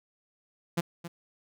sawtooth tone with echo, 170.6 Hz, F3, 40 cents flat, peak -21 dBFS, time 0.77-0.81 s, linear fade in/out 10 ms, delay 270 ms, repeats 1, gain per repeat -12 dB, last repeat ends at 1.08 s, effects none

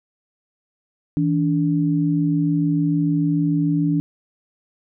sine tone pair together, 162.2 / 289 Hz, E3 / D4, -28 / -28 cents, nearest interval minor seventh, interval 1000 cents, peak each -19 dBFS, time 1.17-4 s, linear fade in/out 0 ms, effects none

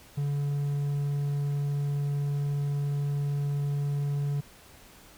triangle tone, 143.1 Hz, D3, 45 cents flat, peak -24 dBFS, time 0.17-4.41 s, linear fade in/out 10 ms, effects pink hiss -53 dBFS RMS until 5.17 s

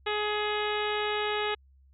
harmonic tone, 420.2 Hz, G#4, 20 cents sharp, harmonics 1 / 2 / 3 / 4 / 5 / 6 / 7 / 8 / 9, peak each -31 / -34 / -36 / -37 / -38 / -39 / -39 / -40 / -41 dBFS, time 0.06-1.55 s, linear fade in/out 10 ms, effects added 67 Hz sine -56 dBFS peak until 1.93 s

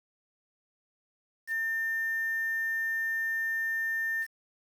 sine tone with quantisation, 1800 Hz, A6, 39 cents sharp, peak -28 dBFS, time 1.47-4.27 s, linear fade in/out 50 ms, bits 8, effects none

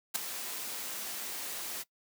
white noise with ADSR envelope, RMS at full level -27 dBFS, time 0.14-1.84 s, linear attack 19 ms, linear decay 3 ms, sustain -12 dB, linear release 29 ms, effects noise-tail reverb RT60 0.1 s tail -20 dB re dry + high-pass 200 Hz 12 dB/octave

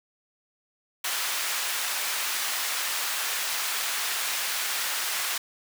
pink high-pass noise, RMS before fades -29 dBFS, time 1.04-5.38 s, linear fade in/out 5 ms, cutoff 1300 Hz, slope 12 dB/octave, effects none

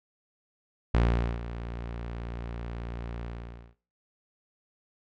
sawtooth tone with ADSR envelope, 58.3 Hz, A#1, 1 cent sharp, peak -16 dBFS, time 0.94-3.75 s, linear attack 3 ms, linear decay 450 ms, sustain -15 dB, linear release 520 ms, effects noise-tail reverb RT60 0.4 s tail -17 dB re dry + low-pass 3000 Hz 12 dB/octave

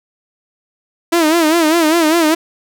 sawtooth tone with vibrato, 323.9 Hz, E4, 30 cents flat, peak -6 dBFS, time 1.12-2.35 s, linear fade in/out 10 ms, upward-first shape sine, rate 5 Hz, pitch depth 110 cents each way, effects none

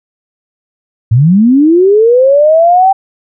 sine linear sweep, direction up, 103.83 to 784 Hz, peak -3 dBFS, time 1.11-2.93 s, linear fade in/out 10 ms, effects none

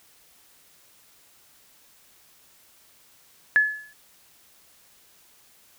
sine tone with exponential decay, 1712 Hz, A6, 48 cents flat, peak -12 dBFS, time 3.56-3.93 s, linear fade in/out 0 ms, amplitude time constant 80 ms, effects white hiss -57 dBFS RMS until 5.78 s

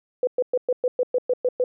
sine tone bursts, 501 Hz, B4, 25 cents sharp, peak -17 dBFS, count 10, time 0.23-1.64 s, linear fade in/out 2 ms, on 42 ms, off 110 ms, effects none

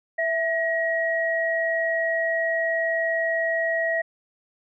sine tone pair together, 659.3 / 1899.6 Hz, E5 / A#6, 0 / +32 cents, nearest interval octave + tritone, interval 1832 cents, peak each -24 dBFS, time 0.18-4.02 s, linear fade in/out 10 ms, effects none

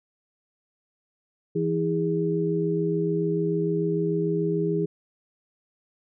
sine tone cluster, 165.7 / 322.2 / 409 Hz, E3 / E4 / G#4, +9 / -39 / -26 cents, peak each -26 / -29 / -25 dBFS, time 1.55-4.86 s, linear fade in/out 10 ms, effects none

